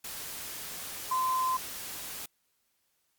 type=tone in noise; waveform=sine; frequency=1032 Hz; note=C6; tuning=24 cents flat; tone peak=-26 dBFS; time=1.11-1.57 s; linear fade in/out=5 ms; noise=white; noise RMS=-40 dBFS; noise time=0.04-2.26 s; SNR=+11 dB; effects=white hiss -75 dBFS RMS until 3.18 s + Opus 48 kbps